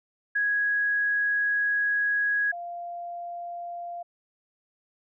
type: tone pair in turn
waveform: sine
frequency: 1661.2 / 694.6 Hz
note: G#6 / F5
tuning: 0 / -10 cents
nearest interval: octave + minor third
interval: 1510 cents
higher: first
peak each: -22 / -33 dBFS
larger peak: first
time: 0.35-2.52 / 2.52-4.03 s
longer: first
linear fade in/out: 10 ms
effects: none